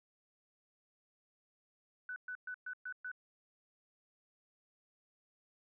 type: tone bursts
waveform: sine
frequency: 1494 Hz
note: F#6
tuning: 16 cents sharp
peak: -40 dBFS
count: 6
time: 2.09-3.116 s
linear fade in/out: 2 ms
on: 71 ms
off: 120 ms
effects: none